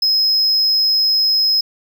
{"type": "tone", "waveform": "triangle", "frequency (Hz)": 5120, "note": "D#8", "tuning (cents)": 49, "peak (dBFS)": -11, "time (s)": [0.02, 1.61], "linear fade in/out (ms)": 5, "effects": []}